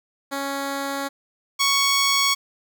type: tone pair in turn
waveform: 10% pulse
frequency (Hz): 277.2 / 1111.9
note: C#4 / C#6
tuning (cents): 0 / +5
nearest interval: 2 octaves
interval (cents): 2405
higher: second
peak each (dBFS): -17 / -9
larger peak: second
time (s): 0.31-1.09 / 1.59-2.35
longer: first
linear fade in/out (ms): 20
effects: none